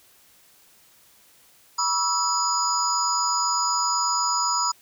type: tone cluster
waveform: sine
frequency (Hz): 973 / 1121 / 1312 / 4968 / 6850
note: B5 / C#6 / E6 / D#8 / A8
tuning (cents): -26 / +19 / -9 / -3 / -47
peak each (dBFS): -26 / -32 / -27 / -27 / -26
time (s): 1.78-4.72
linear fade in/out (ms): 10
effects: white hiss -56 dBFS RMS until 4.81 s